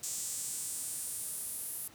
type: tone with high-pass filter sweep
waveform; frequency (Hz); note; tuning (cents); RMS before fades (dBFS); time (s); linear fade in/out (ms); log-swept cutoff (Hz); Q
sawtooth; 242.6; B3; -31; -39; 0.03-1.88; 5; 7300 to 11000; 3.1
effects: pink hiss -57 dBFS RMS until 1.94 s + high-pass 80 Hz 12 dB/octave